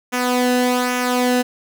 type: tone with flanger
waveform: sawtooth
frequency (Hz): 248.7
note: B3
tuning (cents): +12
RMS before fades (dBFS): -18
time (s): 0.12-1.43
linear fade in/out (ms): 20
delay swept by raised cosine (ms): 0.23 to 0.89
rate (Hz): 1.2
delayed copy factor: -0.6
effects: none